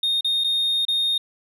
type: tone with dropouts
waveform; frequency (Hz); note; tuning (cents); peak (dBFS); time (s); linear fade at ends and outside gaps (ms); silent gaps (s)
sine; 3690; A#7; -18; -16; 0.03-1.18; 5; 0.209-0.245 / 0.439-0.443 / 0.852-0.882
effects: tanh soft clip ceiling -18 dBFS